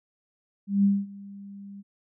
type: tone with ADSR envelope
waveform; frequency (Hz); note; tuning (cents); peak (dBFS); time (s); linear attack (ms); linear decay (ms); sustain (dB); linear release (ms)
sine; 199.4; G3; +30; -16; 0.67-1.83; 170; 220; -23; 32
effects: none